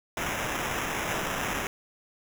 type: noise with sample-and-hold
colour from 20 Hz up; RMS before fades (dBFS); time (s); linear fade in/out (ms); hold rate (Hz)
blue; -31; 0.17-1.67; 2; 4410
effects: none